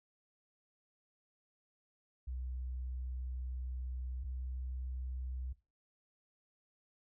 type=tone pair in turn; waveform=sine; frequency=63.2 / 63.79 Hz; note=B1 / C2; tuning=+41 / -43 cents; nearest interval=unison; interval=16 cents; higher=second; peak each=-37 / -37 dBFS; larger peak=neither; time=2.27-4.24 / 4.24-5.53 s; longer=first; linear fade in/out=10 ms; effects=noise-tail reverb RT60 0.3 s tail -19 dB re dry + tanh soft clip ceiling -34 dBFS